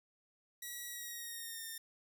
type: tone with pitch glide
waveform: 5% pulse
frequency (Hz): 1926 to 1817.9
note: B6 to A#6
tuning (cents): -44 to -44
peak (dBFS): -33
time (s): 0.62-1.78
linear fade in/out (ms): 5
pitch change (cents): -100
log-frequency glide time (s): 0.88-1.66
effects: none